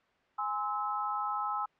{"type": "chord", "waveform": "sine", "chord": "Ab augmented", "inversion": "none", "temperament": "just", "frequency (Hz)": [830.6, 1038.3, 1297.8], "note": ["Ab5", "C6", "E6"], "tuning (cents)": [0, -14, -27], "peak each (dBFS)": [-35, -37, -33], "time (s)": [0.38, 1.66], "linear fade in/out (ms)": 10, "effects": ["white hiss -68 dBFS RMS until 1.79 s", "low-pass 2000 Hz 12 dB/octave"]}